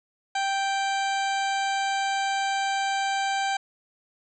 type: harmonic tone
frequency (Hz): 784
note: G5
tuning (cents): 0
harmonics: 1 / 2 / 3 / 4 / 5 / 6 / 8 / 9 / 10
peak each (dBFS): -25 / -31 / -35 / -37 / -39 / -41 / -43 / -44 / -45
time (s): 0.35-3.57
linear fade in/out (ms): 5
effects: none